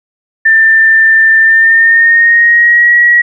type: tone with pitch glide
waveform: sine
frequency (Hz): 1786 to 1914.2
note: A6 to A#6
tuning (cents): +25 to +45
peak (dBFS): -3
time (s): 0.45-3.22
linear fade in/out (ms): 10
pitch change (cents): +120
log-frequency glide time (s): 1.4-2.94
effects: none